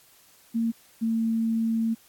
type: tone pair in turn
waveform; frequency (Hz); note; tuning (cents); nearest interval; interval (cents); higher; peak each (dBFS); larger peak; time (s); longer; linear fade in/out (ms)
sine; 228.9 / 226; A#3 / A3; -31 / +47; unison; 22; first; -22; neither; 0.54-0.72 / 1.01-1.95; second; 20
effects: white hiss -57 dBFS RMS until 2.08 s + AAC 64 kbps